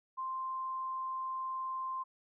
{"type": "tone", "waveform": "sine", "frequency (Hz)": 1046.5, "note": "C6", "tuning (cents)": 0, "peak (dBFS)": -35, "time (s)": [0.17, 2.04], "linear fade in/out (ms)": 20, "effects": []}